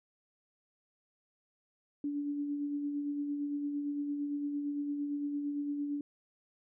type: tone with tremolo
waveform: sine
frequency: 288.8 Hz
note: D4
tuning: 29 cents flat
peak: -31 dBFS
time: 2.04-6.01 s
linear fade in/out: 2 ms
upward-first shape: sine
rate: 8.8 Hz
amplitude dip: 35%
effects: none